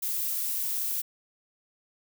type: noise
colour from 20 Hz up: violet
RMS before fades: -30 dBFS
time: 0.02-1.02 s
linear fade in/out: 10 ms
effects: none